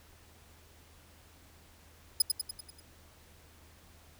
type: tone with echo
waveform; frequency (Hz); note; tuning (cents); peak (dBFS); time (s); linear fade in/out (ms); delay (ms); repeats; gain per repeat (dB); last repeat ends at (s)
15% pulse; 5030; D#8; +18; -15; 2.2-2.22; 5; 97; 6; -5; 2.802
effects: added 80 Hz sine -60 dBFS peak until 4.19 s + pink hiss -60 dBFS RMS until 4.19 s